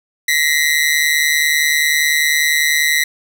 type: ring-modulated tone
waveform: sawtooth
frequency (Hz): 1975.5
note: B6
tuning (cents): 0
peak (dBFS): -6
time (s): 0.28-3.04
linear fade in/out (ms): 5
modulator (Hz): 75.1
effects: none